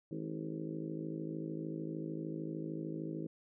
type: harmonic tone with a mistuned harmonic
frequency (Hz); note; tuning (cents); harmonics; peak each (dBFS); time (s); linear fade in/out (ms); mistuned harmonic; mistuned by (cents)
53.3; G#1; +46; 3 / 4 / 5 / 6 / 7 / 8 / 9 / 10; -43 / -48 / -46 / -42 / -49 / -50 / -54 / -54; 0.11-3.27; 5; 7; +47
effects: none